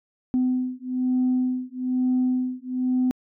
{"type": "beating tone pair", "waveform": "sine", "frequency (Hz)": [253.3, 254.4], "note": ["B3", "C4"], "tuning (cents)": [44, -48], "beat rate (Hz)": 1.1, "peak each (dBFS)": -23, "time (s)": [0.34, 3.11], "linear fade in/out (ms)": 0, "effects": ["tanh soft clip ceiling -15 dBFS"]}